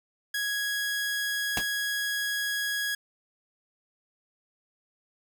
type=tone; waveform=sawtooth; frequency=1661.2 Hz; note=G#6; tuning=in tune; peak=-24 dBFS; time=0.34-2.95 s; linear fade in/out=5 ms
type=noise with exponential decay; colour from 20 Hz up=pink; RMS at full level=-24 dBFS; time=1.57-1.66 s; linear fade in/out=2 ms; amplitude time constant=18 ms
effects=none